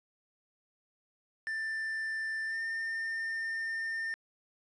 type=tone with pitch glide; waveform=triangle; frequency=1777 to 1808.1 Hz; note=A6 to A6; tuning=+17 to +47 cents; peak=-31 dBFS; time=1.47-4.14 s; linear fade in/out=0 ms; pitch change=+30 cents; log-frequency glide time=2.46-2.58 s; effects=resampled to 22050 Hz + 11-bit